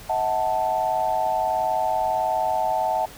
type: chord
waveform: sine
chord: D# diminished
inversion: none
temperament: equal with one note detuned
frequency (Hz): 638.6 / 740 / 880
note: D#5 / F#5 / A5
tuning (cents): +45 / 0 / 0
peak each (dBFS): -26 / -24 / -24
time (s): 0.09-3.06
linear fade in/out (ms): 10
effects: pink hiss -43 dBFS RMS until 3.17 s